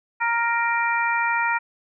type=harmonic tone with a mistuned harmonic; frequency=466.2 Hz; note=A#4; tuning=in tune; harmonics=2 / 3 / 4 / 5; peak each=-23 / -25 / -26 / -27 dBFS; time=0.2-1.59 s; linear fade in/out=20 ms; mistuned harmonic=5; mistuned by=+25 cents; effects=none